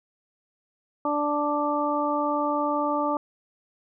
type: harmonic tone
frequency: 293.7 Hz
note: D4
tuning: in tune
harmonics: 1 / 2 / 3 / 4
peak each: -28 / -28 / -28 / -28 dBFS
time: 1.05-3.17 s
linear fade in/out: 2 ms
effects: none